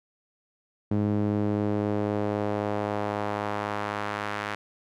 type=tone with band-pass filter sweep; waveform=sawtooth; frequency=103.83 Hz; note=G#2; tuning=in tune; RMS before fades=-28 dBFS; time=0.91-4.55 s; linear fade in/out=5 ms; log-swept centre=240 to 1600 Hz; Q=1.1; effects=none